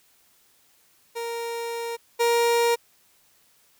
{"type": "tone pair in turn", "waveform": "30% pulse", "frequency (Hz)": [466.2, 470], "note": ["A#4", "A#4"], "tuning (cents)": [0, 14], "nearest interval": "unison", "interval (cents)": 14, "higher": "second", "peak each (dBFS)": [-26, -16], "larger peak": "second", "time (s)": [[1.15, 1.97], [2.19, 2.76]], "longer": "first", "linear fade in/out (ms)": 20, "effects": ["white hiss -61 dBFS RMS until 3.79 s"]}